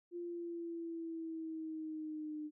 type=exponential sweep; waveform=sine; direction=down; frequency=349.2 to 301.5 Hz; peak=-40 dBFS; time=0.11-2.51 s; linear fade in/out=50 ms; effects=none

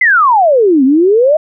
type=exponential two-way sweep; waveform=sine; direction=down then up; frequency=2094 to 254.3 to 640 Hz; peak=-5 dBFS; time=0.01-1.37 s; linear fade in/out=5 ms; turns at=0.84 s; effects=none

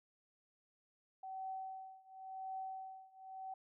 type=tone with tremolo; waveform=sine; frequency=762 Hz; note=G5; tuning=49 cents flat; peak=-40 dBFS; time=1.23-3.54 s; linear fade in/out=5 ms; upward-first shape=triangle; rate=0.93 Hz; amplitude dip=95%; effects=none

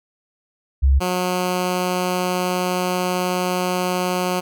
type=tone pair in turn; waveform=sine / 10% pulse; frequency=67.9 / 181.27 Hz; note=C#2 / F#3; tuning=-35 / -35 cents; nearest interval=octave + perfect fourth; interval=1700 cents; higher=second; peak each=-11 dBFS; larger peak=neither; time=0.82-1 / 1-4.41 s; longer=second; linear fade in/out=20 ms; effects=none

